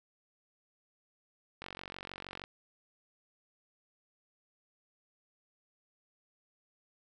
click train, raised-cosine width 0.3 ms, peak -26 dBFS, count 39, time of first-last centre 1.62-2.439 s, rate 46.4 Hz, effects none

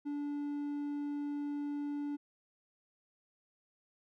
triangle tone, 289.7 Hz, D4, 24 cents flat, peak -33 dBFS, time 0.05-2.17 s, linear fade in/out 20 ms, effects none

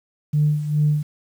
sine tone with tremolo, 149.7 Hz, D3, 33 cents sharp, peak -13 dBFS, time 0.33-1.03 s, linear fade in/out 10 ms, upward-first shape sine, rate 2.4 Hz, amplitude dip 70%, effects tanh soft clip ceiling -9 dBFS + 8-bit

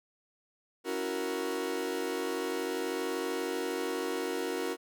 40% pulse chord, F# dominant seventh, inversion second, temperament equal, 277.2 / 329.6 / 370 / 466.2 Hz, C#4 / E4 / F#4 / A#4, 0 / 0 / 0 / 0 cents, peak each -39 / -38 / -35 / -35 dBFS, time 0.84-4.77 s, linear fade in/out 50 ms, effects none

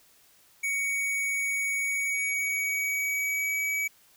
square tone with pitch glide, 2241 to 2278 Hz, C#7 to C#7, +18 to +47 cents, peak -27 dBFS, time 0.63-3.88 s, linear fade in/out 10 ms, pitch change +29 cents, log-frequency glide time 1.79-3.63 s, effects white hiss -60 dBFS RMS until 4.16 s

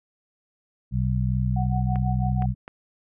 harmonic tone, 63.3 Hz, B1, 43 cents sharp, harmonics 1 / 2 / 3, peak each -26 / -23 / -28 dBFS, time 0.91-2.55 s, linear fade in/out 50 ms
sine tone with tremolo, 740 Hz, F#5, in tune, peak -28 dBFS, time 1.56-2.46 s, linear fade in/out 5 ms, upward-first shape sine, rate 6.1 Hz, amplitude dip 90%
clicks, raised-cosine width 0.5 ms, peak -23 dBFS, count 3, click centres 1.958 / 2.422 / 2.679 s
effects none

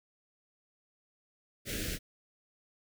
pink band-stop noise, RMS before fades -36 dBFS, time 1.65-1.99 s, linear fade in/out 50 ms, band 590 to 1500 Hz, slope 48 dB/octave, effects none

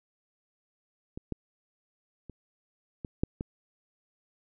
clicks, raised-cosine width 3 ms, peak -25 / -19 / -30 / -23 / -12 / -20 dBFS, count 6, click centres 1.175 / 1.323 / 2.297 / 3.048 / 3.235 / 3.409 s, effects none

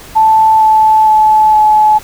sine tone with pitch steps, 878 / 870.4 / 862.9 / 855.5 Hz, A5 / A5 / A5 / A5, -4 / -19 / -34 / -49 cents, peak -4 dBFS, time 0.15-1.99 s, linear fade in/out 20 ms, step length 460 ms, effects pink hiss -33 dBFS RMS until 2.03 s

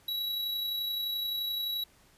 square tone with amplitude modulation, 3900 Hz, B7, 23 cents flat, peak -30 dBFS, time 0.08-1.84 s, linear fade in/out 5 ms, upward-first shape sine, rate 31.6 Hz, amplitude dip 30%, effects pink hiss -62 dBFS RMS until 2.17 s + resampled to 32000 Hz

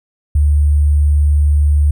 sine tone with sample-and-hold, 73.42 Hz, D2, in tune, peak -8 dBFS, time 0.35-1.91 s, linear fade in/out 5 ms, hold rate 8820 Hz, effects none

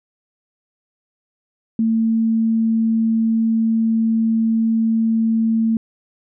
sine tone, 224.8 Hz, A3, 37 cents sharp, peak -14 dBFS, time 1.79-5.77 s, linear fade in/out 2 ms, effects none

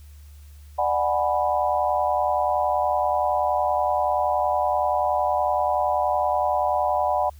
sine chord, G# half-diminished seventh, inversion second, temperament equal with one note detuned, 596.9 / 740 / 830.6 / 987.8 Hz, D5 / F#5 / G#5 / B5, +28 / 0 / 0 / 0 cents, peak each -25 / -23 / -27 / -26 dBFS, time 0.78-7.3 s, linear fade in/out 10 ms, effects added 73 Hz sine -42 dBFS peak until 7.39 s + white hiss -58 dBFS RMS until 7.39 s

